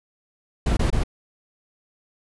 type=noise bursts; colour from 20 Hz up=brown; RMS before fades=-20 dBFS; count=3; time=0.66-1.036 s; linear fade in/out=5 ms; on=110 ms; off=23 ms; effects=resampled to 24000 Hz